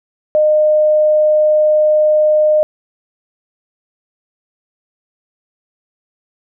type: tone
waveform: sine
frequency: 611 Hz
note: D#5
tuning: 32 cents flat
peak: -8 dBFS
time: 0.35-2.63 s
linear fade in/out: 0 ms
effects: none